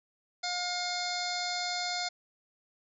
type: harmonic tone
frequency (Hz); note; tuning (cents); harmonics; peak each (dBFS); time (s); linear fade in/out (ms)
714; F5; +38; 1 / 2 / 3 / 5 / 6 / 7 / 8 / 9 / 10; -36 / -41 / -39 / -41 / -37 / -39 / -47 / -47 / -46; 0.43-2.09; 10
effects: none